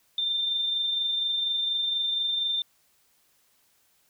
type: tone with amplitude modulation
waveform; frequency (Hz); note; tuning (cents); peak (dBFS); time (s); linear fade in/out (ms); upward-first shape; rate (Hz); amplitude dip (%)
sine; 3589; A7; +34; -23; 0.18-2.62; 2; sine; 24.2; 30
effects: white hiss -66 dBFS RMS until 4.09 s